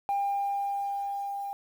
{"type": "tone with level ramp", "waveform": "sine", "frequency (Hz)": 800, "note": "G5", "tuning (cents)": 35, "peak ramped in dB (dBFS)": [-23, -32], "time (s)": [0.09, 1.53], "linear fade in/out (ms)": 0, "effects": ["tanh soft clip ceiling -23 dBFS", "9-bit"]}